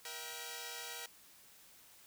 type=tone cluster; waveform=5% pulse; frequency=475.5 / 654 / 778 / 1910 Hz; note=A#4 / E5 / G5 / A#6; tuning=+34 / -14 / -13 / +42 cents; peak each=-36 / -40 / -37 / -40 dBFS; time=0.05-1.06 s; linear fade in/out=2 ms; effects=white hiss -61 dBFS RMS until 2.06 s